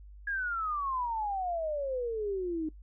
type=exponential sweep; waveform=sine; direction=down; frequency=1668 to 305.4 Hz; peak=-30 dBFS; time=0.27-2.69 s; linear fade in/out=5 ms; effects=noise-tail reverb RT60 0.1 s tail -20 dB re dry + added 50 Hz sine -47 dBFS peak until 2.82 s